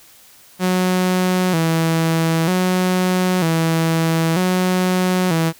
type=tone with vibrato; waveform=sawtooth; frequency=173.1 Hz; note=F3; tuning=15 cents flat; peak=-11 dBFS; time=0.59-5.53 s; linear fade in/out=50 ms; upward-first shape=square; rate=0.53 Hz; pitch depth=100 cents each way; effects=white hiss -47 dBFS RMS until 5.59 s